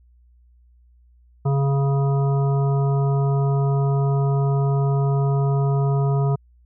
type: harmonic tone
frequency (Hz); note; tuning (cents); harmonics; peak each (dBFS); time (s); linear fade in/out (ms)
138.59; C#3; 0; 1 / 3 / 5 / 7 / 9; -17 / -27 / -31 / -34 / -36; 1.45-6.36; 10
effects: added 60 Hz sine -51 dBFS peak until 6.65 s